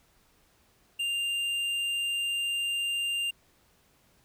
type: tone with tanh clipping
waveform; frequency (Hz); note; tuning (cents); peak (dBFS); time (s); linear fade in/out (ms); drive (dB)
sine; 2794; F7; 0; -29; 0.99-3.31; 10; 9
effects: pink hiss -65 dBFS RMS until 4.24 s